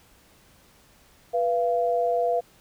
sine tone pair together, 490 / 686.3 Hz, B4 / F5, -14 / -30 cents, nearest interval tritone, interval 584 cents, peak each -24 / -23 dBFS, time 1.33-2.41 s, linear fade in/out 20 ms, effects pink hiss -57 dBFS RMS until 2.6 s

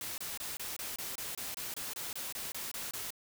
white noise bursts, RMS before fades -40 dBFS, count 16, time 0.01-3.105 s, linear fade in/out 2 ms, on 170 ms, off 25 ms, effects none

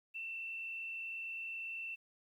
sine tone with frequency modulation, 2683 Hz, E7, 30 cents sharp, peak -40 dBFS, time 0.14-1.96 s, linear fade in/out 20 ms, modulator 43.3 Hz, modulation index 0.94, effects 12-bit

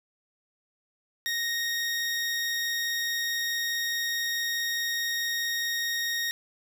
20% pulse tone, 1864.7 Hz, A#6, in tune, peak -22 dBFS, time 1.26-6.31 s, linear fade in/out 0 ms, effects none

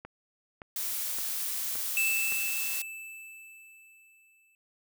click train, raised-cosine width 0.5 ms, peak -27 dBFS, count 5, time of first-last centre 0.05-2.323 s, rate 1.76 Hz
blue noise, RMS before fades -33 dBFS, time 0.76-2.82 s, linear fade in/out 2 ms
square tone with exponential decay, 2637 Hz, E7, in tune, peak -25 dBFS, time 1.97-4.55 s, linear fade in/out 1 ms, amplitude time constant 560 ms
effects none

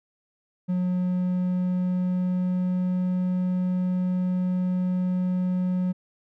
triangle tone with pitch glide, 181 to 182.26 Hz, F#3 to F#3, -38 to -26 cents, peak -20 dBFS, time 0.68-5.93 s, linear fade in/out 20 ms, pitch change +12 cents, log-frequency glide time 0.83-3.12 s, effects none

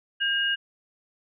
sine tone pair together, 1607.4 / 2864 Hz, G6 / F7, +43 / +43 cents, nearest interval minor seventh, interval 1000 cents, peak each -25 dBFS, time 0.2-0.56 s, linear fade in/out 20 ms, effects none

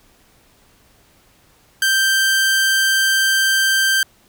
sawtooth tone, 1568 Hz, G6, in tune, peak -10 dBFS, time 1.82-4.03 s, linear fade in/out 2 ms, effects pink hiss -54 dBFS RMS until 4.28 s

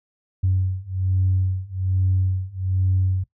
sine beating tone pair, 92.9 / 94.1 Hz, F#2 / F#2, +7 / +30 cents, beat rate 1.2 Hz, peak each -22 / -21 dBFS, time 0.43-3.24 s, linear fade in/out 10 ms, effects noise-tail reverb RT60 0.1 s tail -17 dB re dry + tanh soft clip ceiling -11 dBFS

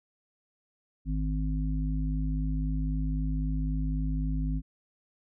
harmonic tone, 51.91 Hz, G#1, in tune, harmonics 1 / 3 / 5, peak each -28 / -33 / -35 dBFS, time 1.05-4.62 s, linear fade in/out 50 ms, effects none

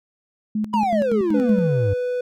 sine tone with tremolo, 213.5 Hz, G#3, 48 cents sharp, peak -19 dBFS, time 0.55-1.68 s, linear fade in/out 5 ms, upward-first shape square, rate 5.3 Hz, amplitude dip 75%
triangle exponential sweep, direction down, 995 to 93.2 Hz, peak -16 dBFS, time 0.73-1.94 s, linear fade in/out 10 ms
triangle tone, 495.7 Hz, B4, 6 cents sharp, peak -19 dBFS, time 1.34-2.21 s, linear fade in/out 5 ms
effects none

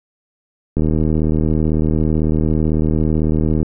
click train, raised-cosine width 3 ms, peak -5 dBFS, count 224, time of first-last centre 0.77-3.629 s, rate 78 Hz, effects none

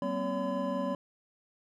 triangle tone cluster, 191.9 / 237.1 / 262.7 / 566 / 1015 Hz, G3 / A#3 / C4 / C#5 / B5, -37 / +30 / +7 / +36 / +47 cents, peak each -35 / -36 / -34 / -32 / -36 dBFS, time 0.02-0.95 s, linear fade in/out 2 ms, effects none

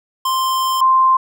square / sine tone pair in turn, 1046.5 / 1046.5 Hz, C6 / C6, 0 / 0 cents, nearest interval unison, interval 0 cents, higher neither, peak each -16 / -9 dBFS, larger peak second, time 0.25-0.81 / 0.81-1.17 s, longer first, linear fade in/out 5 ms, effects none

